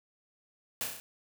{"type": "noise with echo", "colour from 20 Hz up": "white", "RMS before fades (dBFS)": -33, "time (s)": [0.81, 0.84], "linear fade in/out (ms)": 0, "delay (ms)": 32, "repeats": 5, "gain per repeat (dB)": -3, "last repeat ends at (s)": 1, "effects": []}